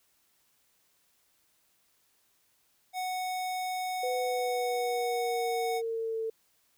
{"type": "tone", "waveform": "square", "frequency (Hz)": 739, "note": "F#5", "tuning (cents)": -2, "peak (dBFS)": -32, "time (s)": [2.93, 5.82], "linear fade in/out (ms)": 50}
{"type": "tone with pitch glide", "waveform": "sine", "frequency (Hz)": [502, 447.2], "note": ["B4", "A4"], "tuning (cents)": [28, 28], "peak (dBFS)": -30, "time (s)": [4.03, 6.3], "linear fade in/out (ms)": 5, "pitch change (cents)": -200, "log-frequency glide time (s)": [4.2, 6.18]}
{"effects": ["white hiss -70 dBFS RMS until 6.77 s"]}